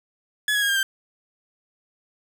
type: tone with pitch steps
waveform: 30% pulse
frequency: 1700 / 1666.9 / 1634.5 / 1602.7 / 1571.6 Hz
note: G#6 / G#6 / G#6 / G6 / G6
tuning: +40 / +6 / -28 / +38 / +4 cents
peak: -17 dBFS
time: 0.48-0.83 s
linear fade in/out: 2 ms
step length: 70 ms
effects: none